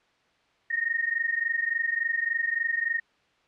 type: tone pair together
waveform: sine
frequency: 1841.2 / 1864.7 Hz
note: A#6 / A#6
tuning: -22 / 0 cents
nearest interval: unison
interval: 22 cents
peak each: -27 dBFS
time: 0.7-3 s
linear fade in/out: 10 ms
effects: white hiss -65 dBFS RMS until 3.47 s + low-pass 3000 Hz 12 dB/octave